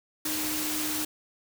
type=tone in noise; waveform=sine; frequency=306.9 Hz; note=D#4; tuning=24 cents flat; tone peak=-34 dBFS; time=0.25-1.05 s; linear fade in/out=5 ms; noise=white; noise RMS=-31 dBFS; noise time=0.25-1.05 s; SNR=-6 dB; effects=none